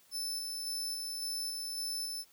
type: tone with tremolo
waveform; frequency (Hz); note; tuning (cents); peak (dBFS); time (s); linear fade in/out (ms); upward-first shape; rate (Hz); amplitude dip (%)
sawtooth; 5274; E8; 0; -32; 0.11-2.25; 50; square; 1.8; 25
effects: white hiss -64 dBFS RMS until 2.32 s